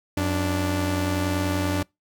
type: tone pair together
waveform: sawtooth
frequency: 90.6 / 292.7 Hz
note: F#2 / D4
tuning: -36 / -6 cents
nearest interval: octave + minor sixth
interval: 2030 cents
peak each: -21 dBFS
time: 0.17-1.83 s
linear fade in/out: 5 ms
effects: noise-tail reverb RT60 0.2 s tail -26 dB re dry